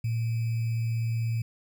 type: tone with sample-and-hold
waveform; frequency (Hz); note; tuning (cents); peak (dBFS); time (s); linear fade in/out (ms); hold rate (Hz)
sine; 114.5; A#2; -31; -25; 0.04-1.42; 5; 2450
effects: none